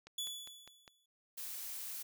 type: click train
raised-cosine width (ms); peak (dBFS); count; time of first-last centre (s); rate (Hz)
0.2; -35; 5; 0.07-0.878; 4.95
type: tone with exponential decay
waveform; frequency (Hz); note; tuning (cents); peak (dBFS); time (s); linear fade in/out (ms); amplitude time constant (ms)
sawtooth; 3430; A7; -45; -33; 0.18-1.06; 5; 190
type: noise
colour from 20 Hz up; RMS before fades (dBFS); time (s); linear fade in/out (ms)
blue; -44; 1.37-2.03; 10
effects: none